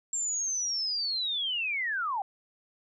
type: linear sweep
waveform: sine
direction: down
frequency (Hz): 7459 to 747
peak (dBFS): -28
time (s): 0.13-2.22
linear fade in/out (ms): 2
effects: none